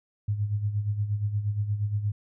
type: tone with tremolo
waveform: sine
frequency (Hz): 103.83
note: G#2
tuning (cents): 0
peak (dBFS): -22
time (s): 0.28-2.12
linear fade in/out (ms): 5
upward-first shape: sine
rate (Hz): 8.5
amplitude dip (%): 65
effects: none